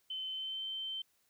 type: tone with pitch glide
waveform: sine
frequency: 3064 to 3101 Hz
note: G7 to G7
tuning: -40 to -19 cents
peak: -37 dBFS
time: 0.1-1.02 s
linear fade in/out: 5 ms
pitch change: +21 cents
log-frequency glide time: 0.3-0.65 s
effects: white hiss -74 dBFS RMS until 1.29 s